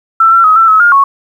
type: tone with pitch steps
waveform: sine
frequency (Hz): 1334 / 1354 / 1268 / 1338 / 1287 / 1416 / 1105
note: E6 / E6 / D#6 / E6 / E6 / F6 / C#6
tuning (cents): +20 / +46 / +32 / +25 / -42 / +23 / -6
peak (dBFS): -3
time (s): 0.2-1.04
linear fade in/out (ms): 5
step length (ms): 120
effects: 7-bit